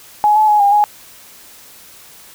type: tone with pitch steps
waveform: sine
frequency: 839 / 860 / 839 / 806 / 833 Hz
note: G#5 / A5 / G#5 / G5 / G#5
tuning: +17 / -40 / +17 / +48 / +5 cents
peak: -8 dBFS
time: 0.24-0.84 s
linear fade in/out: 0 ms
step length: 120 ms
effects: white hiss -41 dBFS RMS until 2.34 s